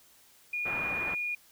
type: tone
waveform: sine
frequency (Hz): 2437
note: D#7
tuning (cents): -37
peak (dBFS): -30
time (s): 0.53-1.35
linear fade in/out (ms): 5
type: low-pass noise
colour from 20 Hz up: white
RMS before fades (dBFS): -39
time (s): 0.65-1.15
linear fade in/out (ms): 10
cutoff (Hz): 1900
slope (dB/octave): 24
effects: white hiss -60 dBFS RMS until 1.51 s